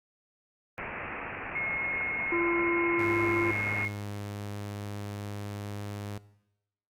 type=low-pass noise; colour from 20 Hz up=white; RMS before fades=-38 dBFS; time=0.78-3.85 s; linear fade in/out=0 ms; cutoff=2600 Hz; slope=96 dB/octave
type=tone; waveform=sine; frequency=2160 Hz; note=C#7; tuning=45 cents flat; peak=-29 dBFS; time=1.55-3.88 s; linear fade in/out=5 ms
type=harmonic tone; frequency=342.3 Hz; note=F4; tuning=35 cents flat; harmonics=1 / 3 / 4; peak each=-27 / -35 / -43 dBFS; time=2.32-3.51 s; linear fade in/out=2 ms
type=tone with pitch glide; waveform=sawtooth; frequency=103.83 to 102.4 Hz; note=G#2 to G#2; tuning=0 to -24 cents; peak=-32 dBFS; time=2.99-6.18 s; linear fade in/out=5 ms; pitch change=-24 cents; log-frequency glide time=3.69-4.08 s
effects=noise-tail reverb RT60 0.9 s tail -19 dB re dry + Opus 48 kbps